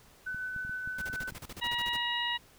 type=tone with tremolo; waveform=sine; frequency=1506 Hz; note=F#6; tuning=30 cents sharp; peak=-33 dBFS; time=0.26-1.3 s; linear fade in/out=10 ms; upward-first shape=sine; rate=6.8 Hz; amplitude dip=25%
type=clicks; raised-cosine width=5 ms; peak=-34 dBFS; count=10; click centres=0.346 / 0.563 / 0.65 / 0.695 / 0.875 / 1.004 / 1.099 / 1.14 / 1.209 / 1.323 s
type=noise bursts; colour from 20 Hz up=pink; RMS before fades=-43 dBFS; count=14; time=0.98-1.968 s; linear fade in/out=5 ms; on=39 ms; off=34 ms
type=harmonic tone; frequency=956 Hz; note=A#5; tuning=43 cents sharp; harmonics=1 / 2 / 3 / 4; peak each=-36 / -34 / -34 / -37 dBFS; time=1.61-2.38 s; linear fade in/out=20 ms
effects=pink hiss -59 dBFS RMS until 2.58 s